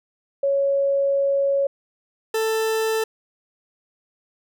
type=tone pair in turn; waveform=sine / 40% pulse; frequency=555 / 442.5 Hz; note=C#5 / A4; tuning=+2 / +10 cents; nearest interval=major third; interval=392 cents; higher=first; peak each=-17 / -19 dBFS; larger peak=first; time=0.43-1.67 / 2.34-3.04 s; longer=first; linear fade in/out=5 ms; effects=none